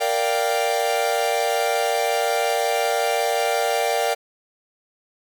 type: chord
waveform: 45% pulse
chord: G minor seventh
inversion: first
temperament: equal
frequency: 466.2 / 587.3 / 698.5 / 784 Hz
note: Bb4 / D5 / F5 / G5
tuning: 0 / 0 / 0 / 0 cents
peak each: -25 dBFS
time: 0-4.15 s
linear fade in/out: 20 ms
effects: none